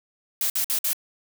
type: noise bursts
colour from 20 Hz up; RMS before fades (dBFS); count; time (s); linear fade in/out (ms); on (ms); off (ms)
blue; -24; 4; 0.41-0.932; 2; 90; 54
effects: none